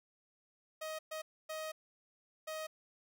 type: tone bursts at uneven times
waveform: sawtooth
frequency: 628 Hz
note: D#5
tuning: 16 cents sharp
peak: -36 dBFS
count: 4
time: 0.81-0.99 / 1.11-1.22 / 1.49-1.72 / 2.47-2.67 s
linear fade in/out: 10 ms
effects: none